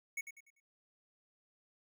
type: tone with echo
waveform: square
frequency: 2217 Hz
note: C#7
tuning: in tune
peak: -37 dBFS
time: 0.17-0.21 s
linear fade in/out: 5 ms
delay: 98 ms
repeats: 4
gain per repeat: -9 dB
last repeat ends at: 0.602 s
effects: none